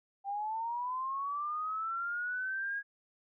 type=linear sweep; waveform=sine; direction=up; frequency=784 to 1650 Hz; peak=-33 dBFS; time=0.24-2.83 s; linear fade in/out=50 ms; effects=none